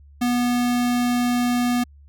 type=tone; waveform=square; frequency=243.9 Hz; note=B3; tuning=21 cents flat; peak=-19 dBFS; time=0.21-1.84 s; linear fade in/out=10 ms; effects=added 71 Hz sine -45 dBFS peak until 2.08 s